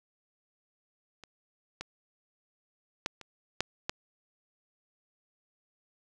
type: clicks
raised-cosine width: 0.2 ms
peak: -30 / -20 / -13 / -28 / -10 / -13 dBFS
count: 6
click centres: 1.237 / 1.81 / 3.061 / 3.213 / 3.606 / 3.895 s
effects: none